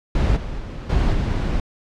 brown noise with level steps, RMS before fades -18 / -28 / -30 / -18 / -21 dBFS, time 0.15-1.6 s, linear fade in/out 2 ms, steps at 0.36 / 0.58 / 0.89 / 1.13 s, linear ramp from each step 10 ms, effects low-pass 5000 Hz 12 dB/octave

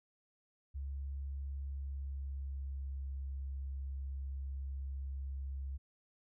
sine tone with pitch glide, 69 to 67.85 Hz, C#2 to C#2, -7 to -36 cents, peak -38 dBFS, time 0.74-5.78 s, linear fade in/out 20 ms, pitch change -29 cents, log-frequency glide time 1.57-3.07 s, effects none

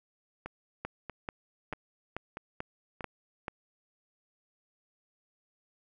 two click trains, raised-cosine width 0.5 ms, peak -20 / -24 dBFS, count 7 / 5, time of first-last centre 0.85-3.482 / 0.46-3.008 s, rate 2.28 / 1.57 Hz, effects none

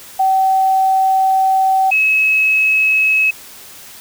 sine tone pair in turn, 765 / 2573 Hz, G5 / E7, -42 / -43 cents, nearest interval octave + major sixth, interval 2099 cents, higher second, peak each -10 dBFS, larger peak neither, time 0.19-1.91 / 1.91-3.31 s, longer first, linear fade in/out 10 ms, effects white hiss -37 dBFS RMS until 4 s

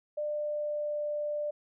sine tone with pitch glide, 597 to 593.2 Hz, D5 to D5, +28 to +17 cents, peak -30 dBFS, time 0.17-1.51 s, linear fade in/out 10 ms, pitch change -11 cents, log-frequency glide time 0.29-1.02 s, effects none

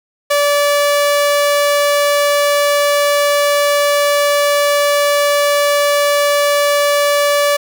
sawtooth tone, 578 Hz, D5, 28 cents flat, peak -7 dBFS, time 0.3-7.57 s, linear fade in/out 10 ms, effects none

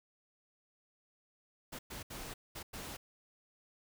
pink noise bursts at uneven times, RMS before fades -45 dBFS, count 5, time 1.72-1.79 / 1.9-2.03 / 2.1-2.34 / 2.55-2.63 / 2.73-2.97 s, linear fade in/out 10 ms, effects none

